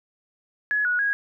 sine tone with pitch steps, 1691 / 1462 / 1649 Hz, G#6 / F#6 / G#6, +31 / -21 / -13 cents, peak -20 dBFS, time 0.71-1.13 s, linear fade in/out 0 ms, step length 140 ms, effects none

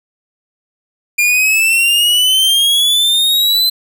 45% pulse exponential sweep, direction up, 2400 to 4073 Hz, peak -9 dBFS, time 1.18-3.7 s, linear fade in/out 10 ms, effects none

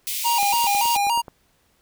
white high-pass noise, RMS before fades -27 dBFS, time 0.07-0.97 s, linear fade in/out 0 ms, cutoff 2200 Hz, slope 48 dB/octave
square tone with vibrato, 872 Hz, A5, 16 cents flat, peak -19 dBFS, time 0.24-1.22 s, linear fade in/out 20 ms, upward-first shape square, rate 3.5 Hz, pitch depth 130 cents each way
click train, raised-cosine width 1 ms, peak -23 dBFS, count 9, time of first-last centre 0.43-1.282 s, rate 9.39 Hz
effects pink hiss -63 dBFS RMS until 1.81 s

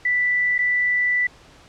sine tone with dropouts, 1975.5 Hz, B6, in tune, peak -17 dBFS, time 0.05-1.27 s, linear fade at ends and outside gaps 5 ms, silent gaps 0.581-0.588 s, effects pink hiss -49 dBFS RMS until 1.68 s + low-pass 6000 Hz 12 dB/octave

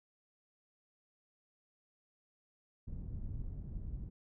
pink low-pass noise, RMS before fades -42 dBFS, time 2.87-4.1 s, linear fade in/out 10 ms, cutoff 130 Hz, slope 12 dB/octave, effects none

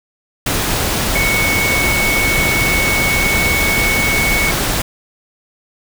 sine tone in noise, 2217 Hz, C#7, in tune, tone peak -15 dBFS, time 1.15-4.51 s, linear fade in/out 5 ms, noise pink, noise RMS -17 dBFS, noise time 0.46-4.82 s, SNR -1 dB, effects none

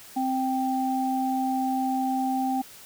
sine tone pair together, 261.6 / 783.9 Hz, C4 / G5, 0 / 0 cents, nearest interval octave + perfect fifth, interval 1900 cents, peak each -26 dBFS, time 0.16-2.62 s, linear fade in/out 10 ms, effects white hiss -47 dBFS RMS until 2.85 s

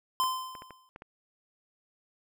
square tone with exponential decay, 1032 Hz, C6, 24 cents flat, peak -24 dBFS, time 0.2-0.89 s, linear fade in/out 0 ms, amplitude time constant 150 ms
clicks, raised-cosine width 0.5 ms, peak -30 dBFS, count 6, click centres 0.237 / 0.552 / 0.621 / 0.707 / 0.961 / 1.021 s
effects none

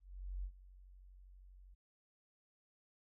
sine tone with ADSR envelope, 46.25 Hz, F#1, in tune, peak -38 dBFS, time 0-1.75 s, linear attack 440 ms, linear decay 71 ms, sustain -18 dB, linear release 16 ms, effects none

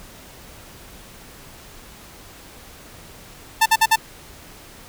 sawtooth tone bursts, 889 Hz, A5, 18 cents sharp, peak -8 dBFS, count 4, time 3.61-3.96 s, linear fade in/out 10 ms, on 50 ms, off 50 ms, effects pink hiss -43 dBFS RMS until 4.88 s

